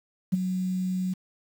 sine tone with ADSR envelope, 185 Hz, F#3, in tune, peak -16 dBFS, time 0.32-1.14 s, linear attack 18 ms, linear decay 17 ms, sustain -9 dB, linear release 11 ms, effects tanh soft clip ceiling -13 dBFS + 8-bit

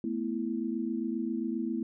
sine chord, A suspended second, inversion none, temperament just, 220 / 247.5 / 330 Hz, A3 / B3 / E4, 0 / +4 / +2 cents, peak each -34 dBFS, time 0.04-1.83 s, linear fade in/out 2 ms, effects none

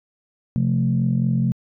sine chord, F major, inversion second, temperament equal, 130.81 / 174.61 / 220 Hz, C3 / F3 / A3, 0 / 0 / 0 cents, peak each -19 / -22 / -22 dBFS, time 0.56-1.52 s, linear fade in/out 0 ms, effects tanh soft clip ceiling -9 dBFS

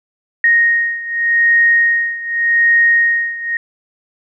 sine beating tone pair, 1864.7 / 1865.55 Hz, A#6 / A#6, 0 / +1 cents, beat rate 0.85 Hz, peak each -12 / -15 dBFS, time 0.44-3.57 s, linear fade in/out 2 ms, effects none

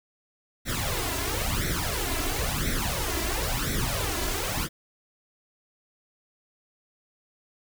pink noise with flanger, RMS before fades -28 dBFS, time 0.65-4.69 s, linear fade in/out 50 ms, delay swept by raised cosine 0.51 to 3.01 ms, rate 0.98 Hz, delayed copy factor +0.8, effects none

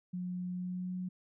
sine tone with pitch glide, 180.2 to 182.72 Hz, F#3 to F#3, -45 to -21 cents, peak -35 dBFS, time 0.13-1.09 s, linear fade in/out 10 ms, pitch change +24 cents, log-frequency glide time 0.52-0.96 s, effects none

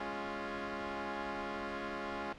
10% pulse chord, Db major, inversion second, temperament equal, 207.7 / 277.2 / 349.2 Hz, Ab3 / Db4 / F4, 0 / 0 / 0 cents, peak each -34 dBFS, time 0-2.33 s, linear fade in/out 5 ms, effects pink hiss -53 dBFS RMS until 2.38 s + low-pass 3000 Hz 12 dB/octave

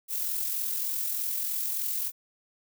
violet noise with amplitude modulation, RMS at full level -29 dBFS, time 0.08-2.12 s, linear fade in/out 50 ms, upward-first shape sine, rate 43.3 Hz, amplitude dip 35%, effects none

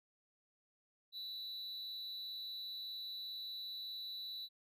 triangle tone with amplitude modulation, 3951 Hz, B7, in tune, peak -39 dBFS, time 1.12-4.49 s, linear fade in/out 50 ms, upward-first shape sine, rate 263 Hz, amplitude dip 55%, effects none

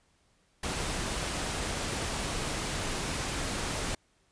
pink noise, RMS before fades -33 dBFS, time 0.63-3.95 s, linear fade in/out 5 ms, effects pink hiss -69 dBFS RMS until 4.31 s + resampled to 22050 Hz

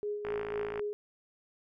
sine tone with tremolo, 415.3 Hz, G#4, in tune, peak -31 dBFS, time 0.03-0.93 s, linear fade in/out 0 ms, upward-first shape sine, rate 4 Hz, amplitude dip 50%
click train, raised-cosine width 0.5 ms, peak -24 dBFS, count 31, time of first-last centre 0.25-0.794 s, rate 55.1 Hz
effects none

